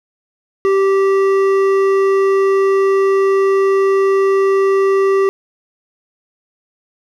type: tone with hard clipping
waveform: sine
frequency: 389.6 Hz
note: G4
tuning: 11 cents flat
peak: -12 dBFS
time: 0.65-5.29 s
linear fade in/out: 0 ms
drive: 10 dB
effects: none